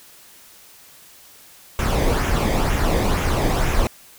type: noise with flanger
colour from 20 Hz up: brown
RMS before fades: -19 dBFS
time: 1.79-3.87 s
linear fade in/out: 0 ms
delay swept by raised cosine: 0.22 to 0.74 ms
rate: 2.1 Hz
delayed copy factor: -0.55
effects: white hiss -47 dBFS RMS until 4.18 s